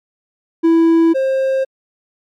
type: tone pair in turn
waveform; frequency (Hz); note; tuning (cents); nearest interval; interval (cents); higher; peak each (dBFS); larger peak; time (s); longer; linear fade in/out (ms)
triangle; 329.9 / 531.9; E4 / C5; +1 / +28; minor sixth; 827; second; -6 / -11; first; 0.63-1.14 / 1.14-1.65; neither; 20
effects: MP3 96 kbps